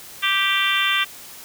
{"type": "harmonic tone", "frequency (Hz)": 392, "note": "G4", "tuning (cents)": 0, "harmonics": [3, 4, 5, 6, 7, 8, 9], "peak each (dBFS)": [-25, -25, -25, -25, -25, -25, -25], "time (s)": [0.22, 1.05], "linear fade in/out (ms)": 20, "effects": ["white hiss -40 dBFS RMS until 1.44 s"]}